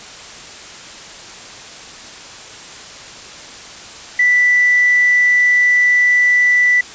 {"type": "tone with tanh clipping", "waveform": "triangle", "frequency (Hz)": 1974, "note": "B6", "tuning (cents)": -1, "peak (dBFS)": -9, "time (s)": [4.19, 6.81], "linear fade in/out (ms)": 5, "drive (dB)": 4, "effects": ["white hiss -34 dBFS RMS until 6.94 s", "resampled to 16000 Hz"]}